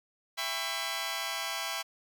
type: chord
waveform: 10% pulse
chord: C# half-diminished seventh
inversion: first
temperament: just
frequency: 665.2 / 798.3 / 997.9 / 1108.7 Hz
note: E5 / G5 / B5 / C#6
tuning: +16 / +31 / +18 / 0 cents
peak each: -30 dBFS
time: 0.37-1.83 s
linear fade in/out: 20 ms
effects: none